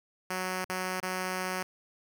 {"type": "tone with dropouts", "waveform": "5% pulse", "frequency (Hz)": 185, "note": "F#3", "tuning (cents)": 0, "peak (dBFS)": -20, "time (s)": [0.3, 1.63], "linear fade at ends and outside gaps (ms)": 5, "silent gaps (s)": [[0.646, 0.695], [1.003, 1.028]], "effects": []}